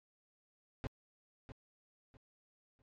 brown noise with echo, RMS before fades -38 dBFS, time 0.84-0.87 s, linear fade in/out 0 ms, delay 650 ms, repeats 3, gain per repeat -11 dB, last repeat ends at 2.82 s, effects low-pass 4000 Hz 12 dB/octave + MP3 96 kbps

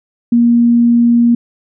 sine tone, 236.5 Hz, A#3, 25 cents sharp, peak -6 dBFS, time 0.32-1.35 s, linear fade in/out 5 ms, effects none

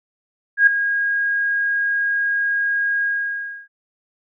sine tone with ADSR envelope, 1634 Hz, G#6, 29 cents flat, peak -6 dBFS, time 0.57-3.68 s, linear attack 100 ms, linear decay 4 ms, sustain -11 dB, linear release 640 ms, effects none

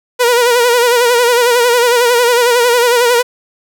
sawtooth tone with vibrato, 482.1 Hz, B4, 42 cents flat, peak -4 dBFS, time 0.19-3.23 s, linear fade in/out 20 ms, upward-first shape sine, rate 11 Hz, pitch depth 62 cents each way, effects none

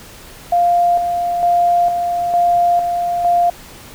sine tone with tremolo, 698.5 Hz, F5, in tune, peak -10 dBFS, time 0.52-3.5 s, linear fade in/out 5 ms, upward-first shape square, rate 1.1 Hz, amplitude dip 45%, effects pink hiss -38 dBFS RMS until 3.94 s

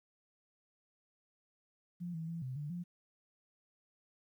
sine tone with pitch steps, 174.9 / 162.1 / 167 / 129.1 / 147.4 / 175.1 Hz, F3 / E3 / E3 / C3 / D3 / F3, +3 / -29 / +23 / -23 / +7 / +5 cents, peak -38 dBFS, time 2-2.84 s, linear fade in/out 20 ms, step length 140 ms, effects 12-bit

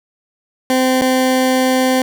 20% pulse tone with dropouts, 258.3 Hz, C4, 22 cents flat, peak -7 dBFS, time 0.7-2.02 s, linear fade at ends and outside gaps 1 ms, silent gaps 1.012-1.018 s, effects none

